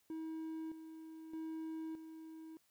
triangle tone with tremolo, 320 Hz, D#4, 49 cents sharp, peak -39 dBFS, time 0.1-2.57 s, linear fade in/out 2 ms, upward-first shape square, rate 0.81 Hz, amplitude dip 60%, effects white hiss -75 dBFS RMS until 2.7 s

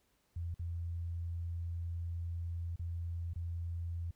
sine tone with dropouts, 85 Hz, F2, 46 cents flat, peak -36 dBFS, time 0.36-4.11 s, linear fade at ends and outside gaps 5 ms, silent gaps 0.544-0.593 / 2.76-2.793 / 3.335-3.358 s, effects pink hiss -75 dBFS RMS until 4.15 s

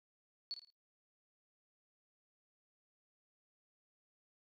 sine tone with echo, 4435 Hz, C#8, in tune, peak -38 dBFS, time 0.51-0.54 s, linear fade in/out 0 ms, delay 54 ms, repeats 3, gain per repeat -9 dB, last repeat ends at 0.702 s, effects noise-tail reverb RT60 0.2 s tail -23 dB re dry

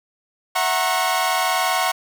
sawtooth chord, F# dominant seventh, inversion third, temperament equal with one note detuned, 659.3 / 740 / 932.3 / 1089.7 Hz, E5 / F#5 / A#5 / C#6, 0 / 0 / 0 / -30 cents, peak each -23 / -18 / -22 / -19 dBFS, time 0.55-1.92 s, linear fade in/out 10 ms, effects none

